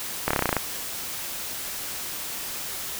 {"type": "slowing click train", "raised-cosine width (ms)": 0.5, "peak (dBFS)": -6, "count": 10, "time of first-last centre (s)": [0.28, 0.567], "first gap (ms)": 26, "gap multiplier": 1.05, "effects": ["white hiss -33 dBFS RMS until 2.99 s"]}